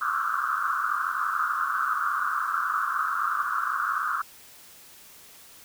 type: band-pass noise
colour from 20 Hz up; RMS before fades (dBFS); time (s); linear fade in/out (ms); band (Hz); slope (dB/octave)
pink; -27; 0.01-4.22; 10; 1100 to 1500; 96
effects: white hiss -50 dBFS RMS until 5.64 s